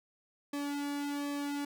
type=tone with flanger; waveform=sawtooth; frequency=286.6 Hz; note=D4; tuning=42 cents flat; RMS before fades=-36 dBFS; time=0.53-1.65 s; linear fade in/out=5 ms; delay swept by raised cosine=1.4 to 1.92 ms; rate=1.3 Hz; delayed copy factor=-1; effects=none